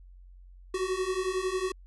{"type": "beating tone pair", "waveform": "square", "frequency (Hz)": [367, 378], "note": ["F#4", "F#4"], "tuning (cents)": [-14, 37], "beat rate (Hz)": 11, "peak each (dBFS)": [-33, -31], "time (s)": [0.74, 1.72], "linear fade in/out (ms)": 5, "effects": ["added 45 Hz sine -48 dBFS peak until 1.86 s", "resampled to 24000 Hz"]}